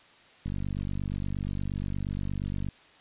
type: click train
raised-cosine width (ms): 5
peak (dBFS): -21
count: 109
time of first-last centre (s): 0.46-2.687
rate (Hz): 48.5
effects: white hiss -56 dBFS RMS until 3 s + resampled to 8000 Hz